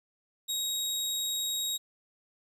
25% pulse tone, 3786 Hz, A#7, 26 cents sharp, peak -26 dBFS, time 0.48-1.78 s, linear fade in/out 20 ms, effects 11-bit

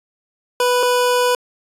25% pulse tone pair in turn, 493.9 / 493.9 Hz, B4 / B4, 0 / 0 cents, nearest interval unison, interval 0 cents, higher neither, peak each -10 dBFS, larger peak neither, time 0.6-0.83 / 0.83-1.35 s, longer second, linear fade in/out 2 ms, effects resampled to 32000 Hz

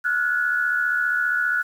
sine tone cluster, 1391 / 1466 / 1705 Hz, F6 / F#6 / G#6, -7 / -16 / +45 cents, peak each -28 / -20 / -29 dBFS, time 0.04-1.63 s, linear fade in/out 20 ms, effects 8-bit

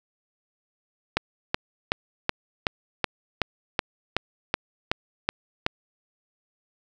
click train, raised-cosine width 0.3 ms, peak -5 dBFS, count 13, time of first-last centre 1.17-5.664 s, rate 2.67 Hz, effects none

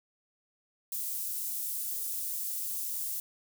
white high-pass noise, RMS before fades -35 dBFS, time 0.92-3.2 s, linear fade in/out 2 ms, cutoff 9300 Hz, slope 12 dB/octave, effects none

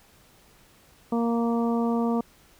harmonic tone, 233.1 Hz, A#3, in tune, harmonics 1 / 2 / 3 / 4 / 5, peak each -23 / -29 / -33 / -35 / -37 dBFS, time 1.12-2.21 s, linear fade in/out 5 ms, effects pink hiss -57 dBFS RMS until 2.59 s

